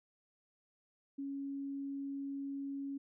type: tone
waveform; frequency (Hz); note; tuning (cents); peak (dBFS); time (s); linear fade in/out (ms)
sine; 277.2; C#4; 0; -38; 1.18-2.98; 10
effects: none